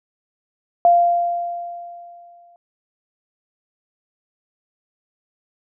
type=tone with exponential decay; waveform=sine; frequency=694 Hz; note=F5; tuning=11 cents flat; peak=-8 dBFS; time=0.85-2.56 s; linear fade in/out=1 ms; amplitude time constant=370 ms; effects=none